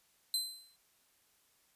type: tone with exponential decay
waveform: sawtooth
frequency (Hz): 4073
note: C8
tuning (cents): -47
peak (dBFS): -26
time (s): 0.34-0.76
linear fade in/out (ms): 1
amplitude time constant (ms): 91
effects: white hiss -71 dBFS RMS until 1.75 s + resampled to 32000 Hz